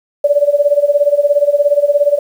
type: tone with tremolo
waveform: sine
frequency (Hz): 578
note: D5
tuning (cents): -28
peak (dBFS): -5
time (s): 0.24-2.19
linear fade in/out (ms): 5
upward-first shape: sine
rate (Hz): 17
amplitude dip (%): 85
effects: 7-bit